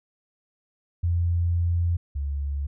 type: tone pair in turn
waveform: sine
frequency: 86 / 70.8 Hz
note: F2 / C#2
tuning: -26 / +37 cents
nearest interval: minor third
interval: 337 cents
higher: first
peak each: -20 / -25 dBFS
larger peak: first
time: 1.03-1.97 / 2.15-2.67 s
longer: first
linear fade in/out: 10 ms
effects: none